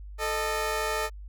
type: tone pair together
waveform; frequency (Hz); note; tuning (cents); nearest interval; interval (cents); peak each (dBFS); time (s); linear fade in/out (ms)
15% pulse; 440 / 613.7; A4 / D#5; 0 / -24; tritone; 576; -23 / -24; 0.18-1.1; 50
effects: added 50 Hz sine -39 dBFS peak until 1.28 s